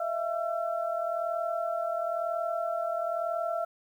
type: tone cluster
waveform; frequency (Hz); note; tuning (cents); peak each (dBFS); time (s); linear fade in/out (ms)
sine; 637 / 678 / 1347; D#5 / E5 / E6; +41 / +49 / +37; -34 / -30 / -36; 0-3.65; 5
effects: 10-bit